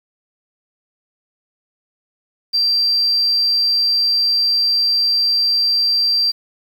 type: tone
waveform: sine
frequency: 4708 Hz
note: D8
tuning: 3 cents sharp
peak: -12 dBFS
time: 2.53-6.32 s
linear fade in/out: 20 ms
effects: tanh soft clip ceiling -9 dBFS + 7-bit